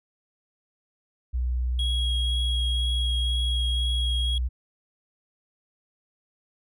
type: tone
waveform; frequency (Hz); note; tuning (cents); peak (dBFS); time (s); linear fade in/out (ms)
sine; 61.74; B1; 0; -23; 1.33-4.49; 20
type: tone with vibrato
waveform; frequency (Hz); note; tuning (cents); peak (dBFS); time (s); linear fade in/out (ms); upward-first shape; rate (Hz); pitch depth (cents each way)
triangle; 3300; G#7; -12; -26; 1.79-4.38; 2; triangle; 2; 10
effects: none